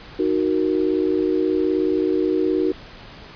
sine chord, D# minor, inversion none, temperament equal, 311.1 / 370 / 466.2 Hz, D#4 / F#4 / A#4, 0 / 0 / 0 cents, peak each -21 / -20 / -25 dBFS, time 0.19-2.72 s, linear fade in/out 5 ms, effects pink hiss -41 dBFS RMS until 3.35 s + resampled to 11025 Hz

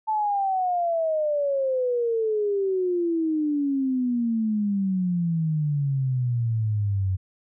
sine exponential sweep, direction down, 880 to 92.5 Hz, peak -21 dBFS, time 0.07-7.17 s, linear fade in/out 20 ms, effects none

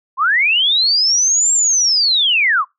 sine linear two-way sweep, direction up then down, 987.8 to 7510 to 987.8 Hz, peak -11 dBFS, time 0.17-2.65 s, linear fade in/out 50 ms, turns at 1.53 s, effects noise-tail reverb RT60 0.2 s tail -26 dB re dry

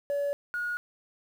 sine tone pair in turn, 570 / 1444.2 Hz, C#5 / F#6, +48 / -42 cents, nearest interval octave + major third, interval 1610 cents, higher second, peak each -24 / -28 dBFS, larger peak first, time 0.1-0.33 / 0.54-0.77 s, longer neither, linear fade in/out 0 ms, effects tanh soft clip ceiling -25 dBFS + 9-bit

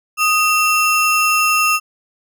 square ring-modulated tone, 1975.5 Hz, B6, in tune, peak -10 dBFS, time 0.17-1.8 s, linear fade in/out 50 ms, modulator 730 Hz, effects none

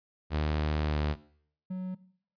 sawtooth tone with pitch glide, 76.1 to 74.71 Hz, D#2 to D2, -38 to +30 cents, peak -23 dBFS, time 0.3-1.16 s, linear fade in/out 50 ms, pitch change -32 cents, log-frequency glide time 0.86-0.98 s
triangle tone, 185 Hz, F#3, in tune, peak -30 dBFS, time 1.7-1.95 s, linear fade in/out 10 ms
effects noise-tail reverb RT60 0.6 s tail -19 dB re dry + resampled to 11025 Hz

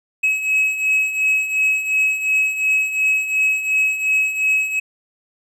triangle beating tone pair, 2560 / 2562.8 Hz, D#7 / E7, +49 / -49 cents, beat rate 2.8 Hz, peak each -21 / -15 dBFS, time 0.23-4.8 s, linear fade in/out 10 ms, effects none

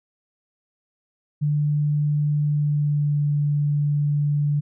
sine tone with pitch glide, 148 to 146.22 Hz, D3 to D3, +14 to -7 cents, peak -18 dBFS, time 1.41-4.61 s, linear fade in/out 20 ms, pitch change -21 cents, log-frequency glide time 2.44-3.22 s, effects none

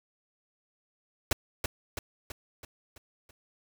pink noise with echo, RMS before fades -26 dBFS, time 1.31-1.33 s, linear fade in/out 2 ms, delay 330 ms, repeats 6, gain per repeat -5 dB, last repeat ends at 3.31 s, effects none

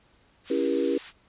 white high-pass noise, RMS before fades -39 dBFS, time 0.44-1.13 s, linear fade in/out 50 ms, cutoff 1200 Hz, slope 12 dB/octave
sine chord, C# diminished seventh, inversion none, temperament just, 277.2 / 332.6 / 399.1 / 479 Hz, C#4 / E4 / G4 / Bb4, 0 / +16 / +31 / +47 cents, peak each -28 dBFS, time 0.5-0.98 s, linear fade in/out 5 ms
effects pink hiss -62 dBFS RMS until 1.28 s + resampled to 8000 Hz

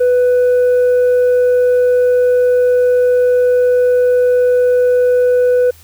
sine tone with tanh clipping, 495.8 Hz, B4, 7 cents sharp, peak -9 dBFS, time 0-5.71 s, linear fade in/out 10 ms, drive 2 dB, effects added 81 Hz sine -42 dBFS peak until 5.83 s + white hiss -45 dBFS RMS until 5.83 s

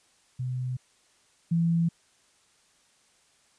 sine tone pair in turn, 126.8 / 167.63 Hz, B2 / E3, +46 / +29 cents, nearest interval perfect fourth, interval 483 cents, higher second, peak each -28 / -21 dBFS, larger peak second, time 0.39-0.77 / 1.51-1.89 s, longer neither, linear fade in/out 10 ms, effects white hiss -64 dBFS RMS until 3.58 s + resampled to 22050 Hz

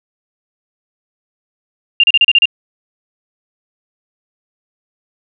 sine tone bursts, 2794 Hz, F7, in tune, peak -5 dBFS, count 7, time 2-2.456 s, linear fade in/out 2 ms, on 36 ms, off 34 ms, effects none

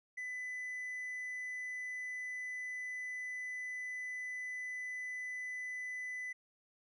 sine tone with hard clipping, 2001 Hz, B6, 22 cents sharp, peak -40 dBFS, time 0.17-6.33 s, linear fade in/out 10 ms, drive 2 dB, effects none

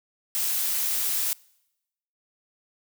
blue noise, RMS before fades -26 dBFS, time 0.35-1.33 s, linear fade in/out 0 ms, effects noise-tail reverb RT60 0.9 s tail -25 dB re dry

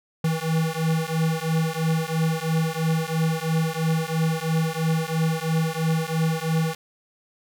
square beating tone pair, 159.7 / 162.7 Hz, D#3 / E3, +45 / -22 cents, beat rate 3 Hz, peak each -25 dBFS, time 0.24-6.75 s, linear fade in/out 5 ms, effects none

